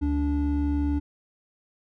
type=tone pair together; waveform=triangle; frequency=72.49 / 289.8 Hz; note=D2 / D4; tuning=-22 / -23 cents; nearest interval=2 octaves; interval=2399 cents; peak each=-23 dBFS; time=0.01-1 s; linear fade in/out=20 ms; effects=none